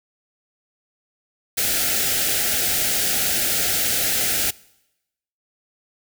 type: band-stop noise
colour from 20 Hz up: white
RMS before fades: -21 dBFS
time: 1.57-4.51 s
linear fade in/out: 10 ms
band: 830 to 1300 Hz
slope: 96 dB/octave
effects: noise-tail reverb RT60 0.9 s tail -23 dB re dry